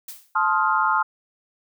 blue noise with exponential decay, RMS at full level -33 dBFS, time 0.08-0.37 s, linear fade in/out 5 ms, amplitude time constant 61 ms
sine chord, F dominant seventh, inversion first, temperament just, 873.1 / 1047.7 / 1257.2 / 1396.9 Hz, A5 / C6 / Eb6 / F6, -14 / +2 / +18 / 0 cents, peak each -23 dBFS, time 0.35-1.03 s, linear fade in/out 10 ms
effects none

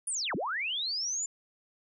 sine linear two-way sweep, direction down then up, 10020 to 137.5 to 7230 Hz, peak -30 dBFS, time 0.07-1.26 s, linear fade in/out 5 ms, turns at 0.35 s, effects none

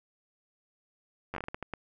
slowing click train, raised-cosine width 0.5 ms, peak -21 dBFS, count 10, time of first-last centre 1.34-1.737 s, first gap 10 ms, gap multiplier 1.35, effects none

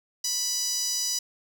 sawtooth tone with high-pass filter, 985 Hz, B5, 5 cents flat, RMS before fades -28 dBFS, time 0.24-1.19 s, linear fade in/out 5 ms, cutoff 5400 Hz, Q 5.6, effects none

